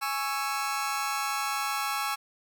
sawtooth chord, C# minor, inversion second, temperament just, 831.5 / 1108.7 / 1330.5 Hz, G#5 / C#6 / E6, +2 / 0 / +16 cents, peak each -29 dBFS, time 0.01-2.16 s, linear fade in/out 20 ms, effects none

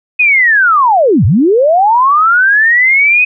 sine linear two-way sweep, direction down then up, 2532 to 82.41 to 2532 Hz, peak -5 dBFS, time 0.19-3.25 s, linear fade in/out 10 ms, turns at 1.25 s, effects none

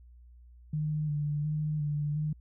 sine tone with vibrato, 150 Hz, D3, 37 cents sharp, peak -28 dBFS, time 0.73-2.33 s, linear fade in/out 5 ms, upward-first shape square, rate 1.4 Hz, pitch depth 27 cents each way, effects added 60 Hz sine -51 dBFS peak until 2.4 s

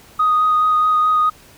sine tone with vibrato, 1245 Hz, D#6, 1 cent sharp, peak -11 dBFS, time 0.19-1.3 s, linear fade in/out 10 ms, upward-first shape sine, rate 4.7 Hz, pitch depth 11 cents each way, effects tanh soft clip ceiling -8 dBFS + pink hiss -46 dBFS RMS until 1.57 s

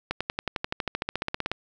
accelerating click train, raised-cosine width 0.3 ms, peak -11 dBFS, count 20, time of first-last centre 0.11-1.516 s, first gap 96 ms, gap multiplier 0.97, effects none

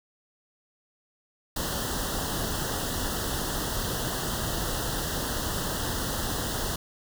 pink band-stop noise, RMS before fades -30 dBFS, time 1.56-6.76 s, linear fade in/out 5 ms, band 1900 to 2800 Hz, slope 96 dB/octave, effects none

